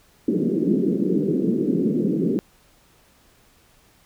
pink band-pass noise, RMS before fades -21 dBFS, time 0.28-2.39 s, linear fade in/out 0 ms, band 170 to 420 Hz, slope 48 dB/octave, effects pink hiss -57 dBFS RMS until 4.05 s

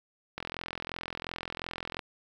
click train, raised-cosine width 0.3 ms, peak -19 dBFS, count 70, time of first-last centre 0.38-1.992 s, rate 42.8 Hz, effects 9-bit

